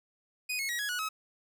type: tone with pitch steps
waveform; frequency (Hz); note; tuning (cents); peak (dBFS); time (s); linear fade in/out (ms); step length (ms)
sawtooth; 2489 / 2179 / 1908.2 / 1670.8 / 1463 / 1281; D#7 / C#7 / A#6 / G#6 / F#6 / E6; 0 / -30 / +40 / +10 / -20 / -50; -28; 0.49-1.09; 10; 100
effects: none